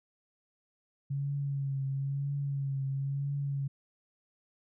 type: tone with vibrato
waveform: sine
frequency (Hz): 138.59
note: C#3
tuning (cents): 0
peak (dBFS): -30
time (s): 1.1-3.68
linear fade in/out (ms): 10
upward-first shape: triangle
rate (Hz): 1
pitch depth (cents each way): 43
effects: none